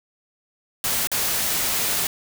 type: noise with dropouts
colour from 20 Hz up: white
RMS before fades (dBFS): -23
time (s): 0.84-2.07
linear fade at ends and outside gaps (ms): 2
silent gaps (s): 1.072-1.116
effects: none